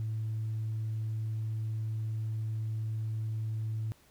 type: tone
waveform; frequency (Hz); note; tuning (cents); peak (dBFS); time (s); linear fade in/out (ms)
sine; 110; A2; 0; -30; 0-3.92; 0
effects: tanh soft clip ceiling -28 dBFS + pink hiss -63 dBFS RMS until 4.1 s